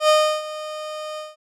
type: tone with ADSR envelope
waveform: 30% pulse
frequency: 614 Hz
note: D#5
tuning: 23 cents flat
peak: -9 dBFS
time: 0-1.36 s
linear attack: 88 ms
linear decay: 330 ms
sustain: -17 dB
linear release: 180 ms
effects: low-pass 8000 Hz 12 dB/octave